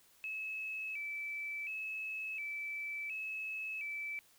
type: tone with vibrato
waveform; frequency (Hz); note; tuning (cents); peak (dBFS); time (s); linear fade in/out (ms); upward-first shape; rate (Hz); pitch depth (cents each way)
sine; 2448; D#7; -29; -38; 0.24-4.19; 0; square; 0.7; 96
effects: white hiss -66 dBFS RMS until 4.38 s